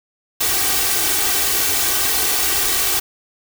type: noise with comb filter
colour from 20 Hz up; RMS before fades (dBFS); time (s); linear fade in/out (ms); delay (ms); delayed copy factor
white; -18; 0.4-3; 10; 2.6; +0.8
effects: none